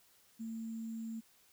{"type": "tone with sample-and-hold", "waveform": "sine", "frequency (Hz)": 224.9, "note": "A3", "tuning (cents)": 38, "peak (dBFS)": -39, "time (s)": [0.39, 1.21], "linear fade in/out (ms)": 20, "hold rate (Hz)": 7350, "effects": ["white hiss -67 dBFS RMS until 1.52 s"]}